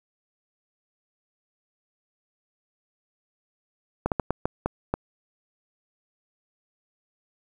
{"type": "slowing click train", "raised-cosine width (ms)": 1, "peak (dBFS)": -9, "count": 7, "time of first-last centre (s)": [4.06, 4.94], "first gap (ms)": 58, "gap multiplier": 1.37, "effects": ["8-bit"]}